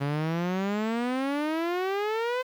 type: exponential sweep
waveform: sawtooth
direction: up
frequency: 138.59 to 516 Hz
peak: -22 dBFS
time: 0-2.43 s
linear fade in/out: 20 ms
effects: low-pass 3000 Hz 12 dB/octave + 9-bit